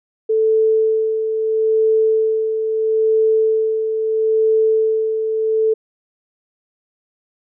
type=tone with tremolo; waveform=sine; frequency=440 Hz; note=A4; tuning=in tune; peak=-11 dBFS; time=0.29-5.74 s; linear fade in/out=10 ms; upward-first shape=sine; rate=0.76 Hz; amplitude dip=50%; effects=none